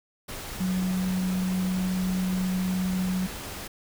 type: tone in noise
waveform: sine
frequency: 185 Hz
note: F#3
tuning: in tune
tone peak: -24 dBFS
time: 0.6-3.27 s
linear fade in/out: 10 ms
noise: pink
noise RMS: -37 dBFS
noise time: 0.28-3.68 s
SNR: +10 dB
effects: none